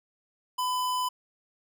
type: tone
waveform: square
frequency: 1004 Hz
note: B5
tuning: 28 cents sharp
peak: -27 dBFS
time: 0.58-1.09 s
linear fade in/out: 10 ms
effects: none